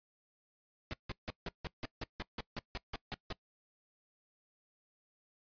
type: noise bursts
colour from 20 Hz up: pink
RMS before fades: -39 dBFS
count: 14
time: 0.91-3.326 s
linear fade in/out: 0 ms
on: 24 ms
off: 160 ms
effects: noise-tail reverb RT60 0.1 s tail -22 dB re dry + resampled to 11025 Hz